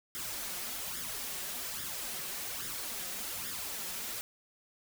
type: noise with flanger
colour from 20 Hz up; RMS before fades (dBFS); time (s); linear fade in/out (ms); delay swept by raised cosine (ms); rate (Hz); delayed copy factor
white; -39; 0.15-4.21; 0; 0.57 to 5.57; 1.2; +0.65
effects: none